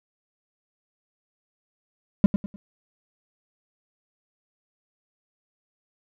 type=tone with echo; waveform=triangle; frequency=201.2 Hz; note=G3; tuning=45 cents sharp; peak=-7 dBFS; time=2.24-2.26 s; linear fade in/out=0 ms; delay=100 ms; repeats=3; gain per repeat=-10 dB; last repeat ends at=2.56 s; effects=none